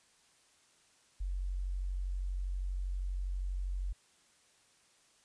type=tone; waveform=sine; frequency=46.25 Hz; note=F#1; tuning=in tune; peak=-33 dBFS; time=1.2-3.93 s; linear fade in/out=10 ms; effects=white hiss -67 dBFS RMS until 5.24 s + resampled to 22050 Hz